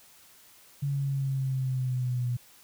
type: exponential sweep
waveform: sine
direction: down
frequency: 141.7 to 121.7 Hz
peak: -26 dBFS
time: 0.82-2.37 s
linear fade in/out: 10 ms
effects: white hiss -56 dBFS RMS until 2.63 s